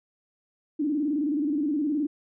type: tone with vibrato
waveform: sine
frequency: 295.3 Hz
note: D4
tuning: 10 cents sharp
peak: -23 dBFS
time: 0.79-2.07 s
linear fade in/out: 10 ms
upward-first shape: square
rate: 19 Hz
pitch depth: 91 cents each way
effects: none